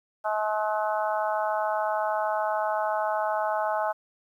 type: harmonic tone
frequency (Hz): 213.4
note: G#3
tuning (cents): +47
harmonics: 3 / 4 / 5 / 6 / 7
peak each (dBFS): -28 / -28 / -34 / -34 / -36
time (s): 0.24-3.93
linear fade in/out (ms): 20
effects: 10-bit